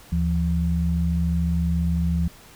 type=tone pair together; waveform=sine; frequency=75.81 / 169.9 Hz; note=D#2 / F3; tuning=-44 / -47 cents; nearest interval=octave + major second; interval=1397 cents; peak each=-22 dBFS; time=0.12-2.28 s; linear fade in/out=5 ms; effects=pink hiss -48 dBFS RMS until 2.55 s

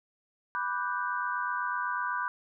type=chord; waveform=sine; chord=G major seventh; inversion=first; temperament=equal; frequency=987.8 / 1174.7 / 1480 / 1568 Hz; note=B5 / D6 / F#6 / G6; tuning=0 / 0 / 0 / 0 cents; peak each=-33 / -35 / -35 / -36 dBFS; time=0.55-2.28 s; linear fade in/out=0 ms; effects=none

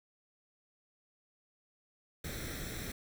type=noise with comb filter; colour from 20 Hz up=pink; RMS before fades=-41 dBFS; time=2.24-2.92 s; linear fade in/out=5 ms; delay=0.52 ms; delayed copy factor=+0.7; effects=none

